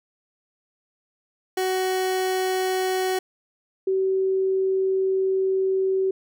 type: tone pair in turn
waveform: 30% pulse / sine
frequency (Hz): 373.8 / 381.4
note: F#4 / G4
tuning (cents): +18 / -47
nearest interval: unison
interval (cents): 35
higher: second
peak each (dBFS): -19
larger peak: neither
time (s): 1.57-3.19 / 3.87-6.11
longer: second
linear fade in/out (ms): 5
effects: none